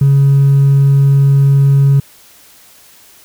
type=tone with hard clipping; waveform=triangle; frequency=138.7 Hz; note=C#3; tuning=1 cent sharp; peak=-5 dBFS; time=0.01-2 s; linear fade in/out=5 ms; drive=2 dB; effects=white hiss -43 dBFS RMS until 3.24 s